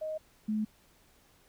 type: tone pair in turn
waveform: sine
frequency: 624 / 214.6 Hz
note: D#5 / A3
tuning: +5 / -43 cents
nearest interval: octave + tritone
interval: 1848 cents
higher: first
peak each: -33 / -28 dBFS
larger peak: second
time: 0.01-0.18 / 0.48-0.65 s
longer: neither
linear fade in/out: 10 ms
effects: pink hiss -64 dBFS RMS until 1.48 s